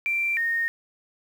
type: tone pair in turn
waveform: sine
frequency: 2355 / 1847.7 Hz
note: D7 / A#6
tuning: +4 / -16 cents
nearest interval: major third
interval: 420 cents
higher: first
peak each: -22 dBFS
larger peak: neither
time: 0.06-0.37 / 0.37-0.68 s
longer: neither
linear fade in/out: 0 ms
effects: 8-bit